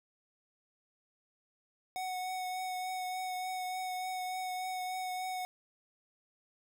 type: tone with vibrato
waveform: square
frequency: 740 Hz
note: F#5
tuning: in tune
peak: -36 dBFS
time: 1.96-5.45 s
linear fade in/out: 0 ms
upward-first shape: triangle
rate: 3.4 Hz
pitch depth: 18 cents each way
effects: none